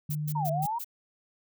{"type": "tone", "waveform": "sine", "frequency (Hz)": 150.7, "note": "D3", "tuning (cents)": 45, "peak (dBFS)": -29, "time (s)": [0.09, 0.66], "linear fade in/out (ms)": 5}
{"type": "noise bursts", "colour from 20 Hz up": "violet", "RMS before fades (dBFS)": -37, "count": 5, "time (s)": [0.1, 0.845], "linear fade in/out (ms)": 10, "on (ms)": 53, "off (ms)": 120}
{"type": "linear two-way sweep", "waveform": "sine", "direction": "down then up", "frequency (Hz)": [966, 638, 966], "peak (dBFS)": -28, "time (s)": [0.35, 0.79], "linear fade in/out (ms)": 10, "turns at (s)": 0.5}
{"effects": []}